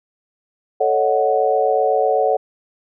sine chord, D# half-diminished seventh, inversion second, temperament equal, 440 / 554.4 / 622.3 / 740 Hz, A4 / C#5 / D#5 / F#5, 0 / 0 / 0 / 0 cents, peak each -19 / -19 / -23 / -18 dBFS, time 0.8-2.37 s, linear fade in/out 10 ms, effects none

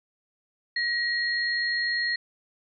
sine tone pair together, 1900 / 4258 Hz, A#6 / C8, +33 / +30 cents, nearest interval octave + major second, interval 1397 cents, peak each -25 / -30 dBFS, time 0.76-2.16 s, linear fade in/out 5 ms, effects none

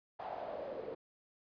pink noise with band-pass filter sweep, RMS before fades -43 dBFS, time 0.19-0.95 s, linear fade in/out 10 ms, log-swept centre 810 to 450 Hz, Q 5.5, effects resampled to 11025 Hz

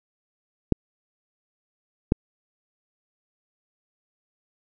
clicks, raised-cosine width 3 ms, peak -4 dBFS, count 2, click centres 0.723 / 2.121 s, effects none

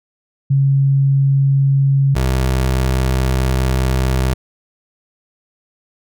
sine / 25% pulse tone pair in turn, 137.4 / 64.73 Hz, C#3 / C2, -15 / -18 cents, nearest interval octave + minor second, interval 1303 cents, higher first, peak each -10 dBFS, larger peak neither, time 0.5-2.15 / 2.15-4.34 s, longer second, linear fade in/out 10 ms, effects none

